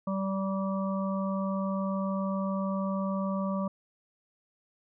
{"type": "harmonic tone", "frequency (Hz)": 193.4, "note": "G3", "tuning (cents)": -23, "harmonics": [1, 3, 5, 6], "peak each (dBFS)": [-29, -35, -41, -38], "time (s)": [0.07, 3.68], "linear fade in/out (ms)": 5, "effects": []}